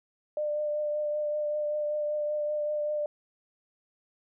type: tone with vibrato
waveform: sine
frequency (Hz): 598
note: D5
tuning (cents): +31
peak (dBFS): -27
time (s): 0.37-3.06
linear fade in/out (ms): 2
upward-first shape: triangle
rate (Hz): 5.2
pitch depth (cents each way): 19
effects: none